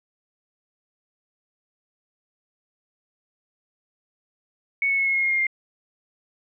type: tone with pitch steps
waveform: sine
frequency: 2217 / 2202 / 2186 / 2171 / 2156 / 2141 / 2127 / 2112 Hz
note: C#7 / C#7 / C#7 / C#7 / C#7 / C7 / C7 / C7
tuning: 0 / -12 / -25 / -37 / -49 / +39 / +28 / +16 cents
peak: -19 dBFS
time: 4.82-5.468 s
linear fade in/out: 2 ms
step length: 81 ms
effects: none